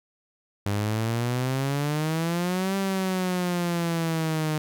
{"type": "exponential two-way sweep", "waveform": "sawtooth", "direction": "up then down", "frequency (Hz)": [99.6, 196, 153], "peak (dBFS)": -20, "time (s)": [0.66, 4.58], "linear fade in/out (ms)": 0, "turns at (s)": 2.76, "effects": []}